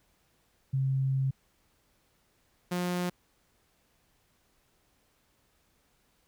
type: tone pair in turn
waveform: sine / sawtooth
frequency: 133.9 / 178.07 Hz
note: C3 / F3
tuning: +40 / +34 cents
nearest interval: perfect fourth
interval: 494 cents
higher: second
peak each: -25 dBFS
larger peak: neither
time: 0.73-1.31 / 2.71-3.1 s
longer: first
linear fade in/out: 10 ms
effects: pink hiss -70 dBFS RMS until 6.27 s